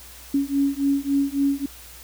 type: beating tone pair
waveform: sine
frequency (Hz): 277.2 / 280.8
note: C#4 / C#4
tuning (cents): 0 / +22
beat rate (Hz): 3.6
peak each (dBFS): -22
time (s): 0.34-1.66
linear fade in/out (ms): 5
effects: added 60 Hz sine -47 dBFS peak until 2.03 s + white hiss -44 dBFS RMS until 2.03 s